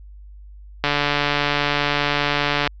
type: click train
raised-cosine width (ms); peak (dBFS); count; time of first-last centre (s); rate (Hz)
0.3; -3; 267; 0.84-2.674; 145
effects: added 50 Hz sine -38 dBFS peak until 2.8 s + resampled to 16000 Hz